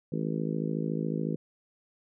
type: harmonic tone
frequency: 53.9 Hz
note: A1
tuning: 35 cents flat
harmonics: 3 / 4 / 5 / 6 / 7 / 8 / 9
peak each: -32 / -34 / -36 / -38 / -39 / -40 / -41 dBFS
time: 0.12-1.36 s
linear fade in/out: 5 ms
effects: none